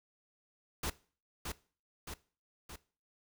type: noise with echo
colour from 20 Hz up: pink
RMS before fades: -36 dBFS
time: 0.83-0.9 s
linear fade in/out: 5 ms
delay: 620 ms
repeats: 3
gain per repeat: -4 dB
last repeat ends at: 2.76 s
effects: noise-tail reverb RT60 0.4 s tail -19 dB re dry